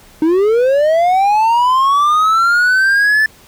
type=linear sweep; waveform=triangle; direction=up; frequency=304.4 to 1760 Hz; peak=-7 dBFS; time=0.22-3.26 s; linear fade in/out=2 ms; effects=pink hiss -44 dBFS RMS until 3.47 s